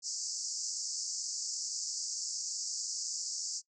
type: band-pass noise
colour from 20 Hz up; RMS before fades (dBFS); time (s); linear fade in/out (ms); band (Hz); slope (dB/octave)
white; -38; 0.02-3.62; 50; 4700 to 7600; 96
effects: noise-tail reverb RT60 0.1 s tail -21 dB re dry